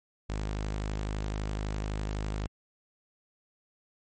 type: tone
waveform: sawtooth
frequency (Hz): 51.9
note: G#1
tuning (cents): 0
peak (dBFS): -27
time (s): 0.29-2.47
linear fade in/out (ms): 10
effects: MP3 32 kbps